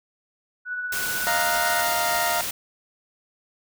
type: tone with tremolo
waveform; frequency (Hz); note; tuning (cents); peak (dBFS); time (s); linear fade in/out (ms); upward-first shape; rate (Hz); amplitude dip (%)
sine; 1478; F#6; -2; -25; 0.65-1.84; 50; triangle; 16; 40
type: noise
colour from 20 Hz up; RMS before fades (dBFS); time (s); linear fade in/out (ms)
white; -29; 0.92-2.51; 5
type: chord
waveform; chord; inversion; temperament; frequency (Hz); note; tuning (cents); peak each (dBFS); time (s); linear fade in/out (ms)
25% pulse; Eb suspended second; none; equal; 622.3 / 698.5 / 932.3; Eb5 / F5 / Bb5; 0 / 0 / 0; -27 / -21 / -23; 1.27-2.41; 0
effects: none